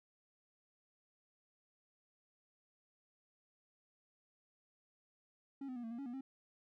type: tone with pitch steps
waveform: triangle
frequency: 275.1 / 254.4 / 240.7 / 226.5 / 235.4 / 278.1 / 241.3 / 267.3 Hz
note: C#4 / C4 / B3 / A#3 / A#3 / C#4 / B3 / C4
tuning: -13 / -48 / -44 / -50 / +17 / +6 / -40 / +37 cents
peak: -40 dBFS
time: 5.61-6.21 s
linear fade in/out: 5 ms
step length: 75 ms
effects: none